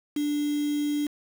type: tone with quantisation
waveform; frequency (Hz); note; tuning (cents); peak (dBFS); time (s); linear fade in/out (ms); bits
sine; 293.7; D4; 0; -24; 0.16-1.07; 5; 6
effects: none